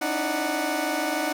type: tone cluster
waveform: 20% pulse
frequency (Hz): 278.9 / 305.7 / 326.2 / 587 / 740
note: C#4 / D#4 / E4 / D5 / F#5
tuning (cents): +11 / -30 / -18 / -1 / 0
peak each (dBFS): -29 / -23 / -30 / -32 / -24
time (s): 0.01-1.33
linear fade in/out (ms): 10
effects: none